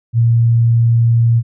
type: tone with vibrato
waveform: sine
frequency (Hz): 116.54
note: A#2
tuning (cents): 0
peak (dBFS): -8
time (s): 0.13-1.43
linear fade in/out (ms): 50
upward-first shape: sine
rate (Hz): 20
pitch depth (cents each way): 11
effects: none